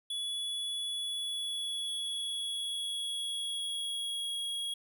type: tone with pitch glide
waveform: square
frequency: 3403 to 3310 Hz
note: G#7 to G#7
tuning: +41 to -6 cents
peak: -34 dBFS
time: 0.1-4.74 s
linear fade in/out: 5 ms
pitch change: -47 cents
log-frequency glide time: 0.88-4.41 s
effects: none